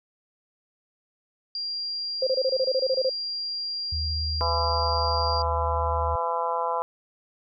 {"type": "tone", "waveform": "sine", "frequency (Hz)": 4768, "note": "D8", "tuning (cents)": 25, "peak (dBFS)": -28, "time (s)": [1.55, 5.42], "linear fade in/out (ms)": 2}
{"type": "tone bursts", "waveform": "sine", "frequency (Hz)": 523.3, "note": "C5", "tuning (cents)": 0, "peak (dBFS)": -20, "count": 12, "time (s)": [2.22, 3.095], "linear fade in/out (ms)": 5, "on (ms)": 50, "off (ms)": 25}
{"type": "tone with vibrato", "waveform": "sine", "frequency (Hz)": 77.78, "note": "D#2", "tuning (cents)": 0, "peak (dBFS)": -27, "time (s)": [3.92, 6.16], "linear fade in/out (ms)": 5, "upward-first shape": "square", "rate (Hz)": 11, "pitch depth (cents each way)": 8}
{"type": "harmonic tone", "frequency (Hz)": 168.1, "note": "E3", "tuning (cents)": 34, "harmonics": [3, 4, 5, 6, 7, 8], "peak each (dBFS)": [-31, -32, -31, -27, -37, -37], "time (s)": [4.41, 6.82], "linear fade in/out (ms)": 0}
{"effects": []}